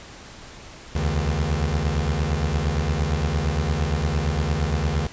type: beating tone pair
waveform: 25% pulse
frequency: 71 / 79.7 Hz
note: C#2 / D#2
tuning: +42 / +42 cents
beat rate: 8.7 Hz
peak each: -20 dBFS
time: 0.95-5.07 s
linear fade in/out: 5 ms
effects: pink hiss -42 dBFS RMS until 5.12 s + resampled to 16000 Hz